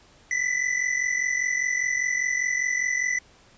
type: tone pair together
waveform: square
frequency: 1968 / 2013 Hz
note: B6 / B6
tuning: -7 / +33 cents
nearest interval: unison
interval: 40 cents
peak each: -27 / -26 dBFS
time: 0.31-3.19 s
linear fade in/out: 2 ms
effects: pink hiss -55 dBFS RMS until 3.57 s + resampled to 16000 Hz